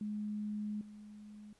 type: tone with level steps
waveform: sine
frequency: 210 Hz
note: G#3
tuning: 19 cents sharp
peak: -36 / -49 dBFS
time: 0.01-1.53 s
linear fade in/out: 2 ms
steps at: 0.81 s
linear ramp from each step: 2 ms
effects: pink hiss -70 dBFS RMS until 1.59 s + resampled to 24000 Hz

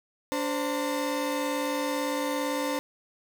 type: tone cluster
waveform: 35% pulse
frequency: 288.4 / 519 / 903 Hz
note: D4 / C5 / A5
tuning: -31 / -14 / +45 cents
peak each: -29 / -29 / -33 dBFS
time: 0.32-2.79 s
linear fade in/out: 0 ms
effects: none

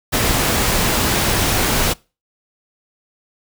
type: noise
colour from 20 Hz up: pink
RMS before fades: -17 dBFS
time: 0.12-1.94 s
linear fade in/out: 20 ms
effects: noise-tail reverb RT60 0.3 s tail -24 dB re dry

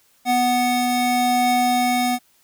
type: tone pair together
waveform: square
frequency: 246.9 / 739.9 Hz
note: B3 / F#5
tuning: 0 / 0 cents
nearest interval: octave + perfect fifth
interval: 1900 cents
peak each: -22 / -19 dBFS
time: 0.25-2.19 s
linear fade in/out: 50 ms
effects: white hiss -59 dBFS RMS until 2.43 s

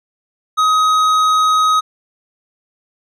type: tone with tanh clipping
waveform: sine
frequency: 1262 Hz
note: D#6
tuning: 24 cents sharp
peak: -12 dBFS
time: 0.57-1.81 s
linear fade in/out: 20 ms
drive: 11 dB
effects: none

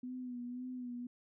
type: tone with vibrato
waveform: sine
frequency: 248.3 Hz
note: B3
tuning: 9 cents sharp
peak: -40 dBFS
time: 0.03-1.07 s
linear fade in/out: 5 ms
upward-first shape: sine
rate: 1.9 Hz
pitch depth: 42 cents each way
effects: none

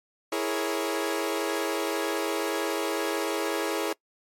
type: chord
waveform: sawtooth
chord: A# half-diminished seventh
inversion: second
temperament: equal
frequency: 329.6 / 415.3 / 466.2 / 554.4 Hz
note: E4 / G#4 / A#4 / C#5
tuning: 0 / 0 / 0 / 0 cents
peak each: -27 / -27 / -30 / -29 dBFS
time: 0.32-3.93 s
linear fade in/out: 5 ms
effects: noise-tail reverb RT60 0.1 s tail -23 dB re dry + MP3 64 kbps

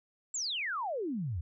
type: exponential sweep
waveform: sine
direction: down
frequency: 7760 to 75.3 Hz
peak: -32 dBFS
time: 0.34-1.41 s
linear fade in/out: 5 ms
effects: none

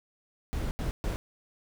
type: noise bursts at uneven times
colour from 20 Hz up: brown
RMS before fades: -31 dBFS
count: 3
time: 0.53-0.71 / 0.79-0.91 / 1.04-1.16 s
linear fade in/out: 0 ms
effects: none

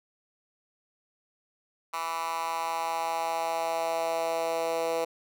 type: tone with high-pass filter sweep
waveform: 10% pulse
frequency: 165 Hz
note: E3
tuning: 2 cents sharp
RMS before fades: -30 dBFS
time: 1.93-5.05 s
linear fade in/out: 10 ms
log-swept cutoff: 1100 to 510 Hz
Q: 3.1
effects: none

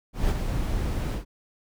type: noise with ADSR envelope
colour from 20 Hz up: brown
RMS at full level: -21 dBFS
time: 0.13-1.25 s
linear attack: 170 ms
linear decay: 27 ms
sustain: -6 dB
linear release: 110 ms
effects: none

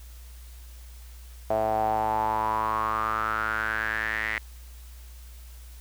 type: tone with band-pass filter sweep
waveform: sawtooth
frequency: 109.3 Hz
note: A2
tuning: 11 cents flat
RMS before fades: -27 dBFS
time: 1.5-4.38 s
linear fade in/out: 0 ms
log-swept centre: 670 to 2000 Hz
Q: 7.6
effects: added 60 Hz sine -42 dBFS peak until 5.8 s + white hiss -54 dBFS RMS until 5.8 s

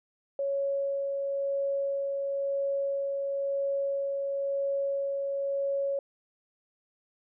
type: tone with tremolo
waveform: sine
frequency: 555 Hz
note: C#5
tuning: 2 cents sharp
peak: -26 dBFS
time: 0.39-5.99 s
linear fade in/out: 2 ms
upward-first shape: sine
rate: 0.98 Hz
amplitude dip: 25%
effects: none

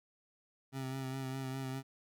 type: tone with vibrato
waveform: 25% pulse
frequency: 132.6 Hz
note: C3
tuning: 23 cents sharp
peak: -34 dBFS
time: 0.72-1.83 s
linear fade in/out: 50 ms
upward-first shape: sine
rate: 4.9 Hz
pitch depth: 27 cents each way
effects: none

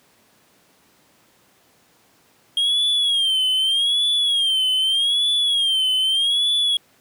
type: tone with vibrato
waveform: triangle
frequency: 3237 Hz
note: G#7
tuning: 45 cents flat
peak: -15 dBFS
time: 2.57-6.77 s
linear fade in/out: 2 ms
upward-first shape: sine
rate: 0.82 Hz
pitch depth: 110 cents each way
effects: pink hiss -57 dBFS RMS until 7 s + high-pass 150 Hz 12 dB/octave

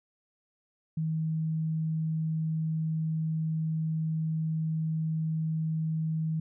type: tone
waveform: sine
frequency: 159.1 Hz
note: D#3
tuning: 39 cents sharp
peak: -27 dBFS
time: 0.97-6.4 s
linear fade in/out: 5 ms
effects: none

